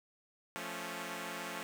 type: chord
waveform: 5% pulse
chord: F augmented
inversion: none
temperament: equal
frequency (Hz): 174.61 / 220 / 277.2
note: F3 / A3 / C#4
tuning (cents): 0 / 0 / 0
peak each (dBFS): -33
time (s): 0.56-1.63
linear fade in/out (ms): 0
effects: none